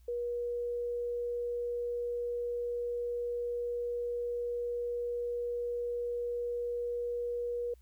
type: tone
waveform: sine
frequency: 480.3 Hz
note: B4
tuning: 48 cents flat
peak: -32 dBFS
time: 0.08-7.74 s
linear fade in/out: 5 ms
effects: added 60 Hz sine -56 dBFS peak until 7.81 s + white hiss -73 dBFS RMS until 7.81 s